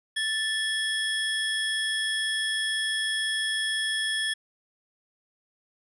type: tone pair together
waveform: square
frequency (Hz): 1760 / 3334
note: A6 / G#7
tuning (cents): 0 / +6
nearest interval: major seventh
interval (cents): 1106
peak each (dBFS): -29 / -29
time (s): 0.16-4.34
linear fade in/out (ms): 10
effects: resampled to 24000 Hz